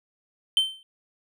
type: tone with exponential decay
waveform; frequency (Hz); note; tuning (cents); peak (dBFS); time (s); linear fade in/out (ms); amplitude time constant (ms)
triangle; 3100; G7; -20; -13; 0.57-0.83; 1; 56
effects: none